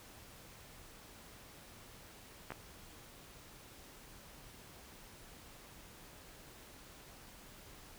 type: clicks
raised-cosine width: 0.5 ms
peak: -27 dBFS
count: 2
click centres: 2.505 / 2.52 s
effects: pink hiss -56 dBFS RMS until 7.98 s